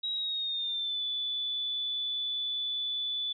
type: tone with pitch glide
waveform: sine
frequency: 3834 to 3475 Hz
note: A#7 to A7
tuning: +48 to -22 cents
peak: -30 dBFS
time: 0.03-3.33 s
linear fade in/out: 10 ms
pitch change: -170 cents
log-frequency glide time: 0.14-1.03 s
effects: none